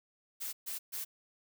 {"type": "noise bursts", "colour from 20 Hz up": "blue", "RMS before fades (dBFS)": -39, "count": 3, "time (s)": [0.4, 1.05], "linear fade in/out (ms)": 20, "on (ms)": 130, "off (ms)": 130, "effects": []}